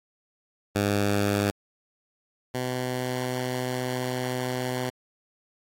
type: tone pair in turn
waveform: 10% pulse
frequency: 101.5 / 126.41 Hz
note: G#2 / B2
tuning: -39 / +41 cents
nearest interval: major third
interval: 380 cents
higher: second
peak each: -14 / -19 dBFS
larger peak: first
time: 0.75-1.51 / 2.54-4.9 s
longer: second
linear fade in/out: 10 ms
effects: AAC 48 kbps